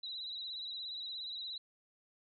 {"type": "tone with vibrato", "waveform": "sine", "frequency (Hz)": 3921, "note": "B7", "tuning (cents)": -13, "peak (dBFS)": -40, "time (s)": [0.03, 1.58], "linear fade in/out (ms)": 5, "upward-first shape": "sine", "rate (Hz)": 17, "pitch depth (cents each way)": 56, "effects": []}